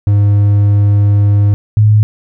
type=tone pair in turn; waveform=triangle / sine; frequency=102.1 / 106.58 Hz; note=G#2 / G#2; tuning=-29 / +45 cents; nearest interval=minor second; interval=74 cents; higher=second; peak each=-4 dBFS; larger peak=neither; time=0.07-1.54 / 1.77-2.03 s; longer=first; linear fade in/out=0 ms; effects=none